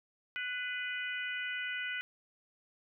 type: harmonic tone with a mistuned harmonic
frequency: 493.9 Hz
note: B4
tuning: in tune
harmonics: 3 / 4 / 5 / 6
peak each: -38 / -40 / -42 / -44 dBFS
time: 0.36-2.01 s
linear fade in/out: 0 ms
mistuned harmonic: 4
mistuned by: +32 cents
effects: none